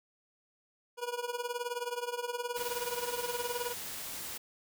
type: tone with tremolo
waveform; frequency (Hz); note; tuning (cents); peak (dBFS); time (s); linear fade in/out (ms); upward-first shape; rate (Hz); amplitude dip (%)
25% pulse; 483.6; B4; -36; -27; 0.97-3.75; 50; triangle; 19; 90
type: noise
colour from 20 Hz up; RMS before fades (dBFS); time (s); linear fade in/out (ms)
white; -41; 2.56-4.38; 10
effects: none